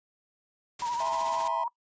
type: noise with tremolo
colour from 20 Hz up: white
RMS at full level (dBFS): -38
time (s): 0.79-1.48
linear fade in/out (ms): 5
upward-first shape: sine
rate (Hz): 15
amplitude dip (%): 50
type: tone with vibrato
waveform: sine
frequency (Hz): 952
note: A#5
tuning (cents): +36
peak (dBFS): -28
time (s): 0.82-1.68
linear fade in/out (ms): 2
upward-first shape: sine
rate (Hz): 13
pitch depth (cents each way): 49
type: chord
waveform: triangle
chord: E augmented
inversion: none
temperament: equal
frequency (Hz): 659.3 / 830.6 / 1046.5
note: E5 / G#5 / B#5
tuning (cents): 0 / 0 / 0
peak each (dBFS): -32 / -35 / -33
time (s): 1-1.64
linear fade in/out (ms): 5
effects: noise-tail reverb RT60 0.1 s tail -22 dB re dry + resampled to 16000 Hz